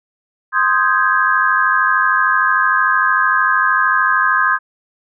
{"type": "chord", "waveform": "sine", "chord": "Ab major seventh", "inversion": "first", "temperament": "equal", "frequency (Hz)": [1046.5, 1244.5, 1568, 1661.2], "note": ["C6", "Eb6", "G6", "Ab6"], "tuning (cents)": [0, 0, 0, 0], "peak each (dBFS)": -17, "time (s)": [0.52, 4.59], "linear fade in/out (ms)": 50, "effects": []}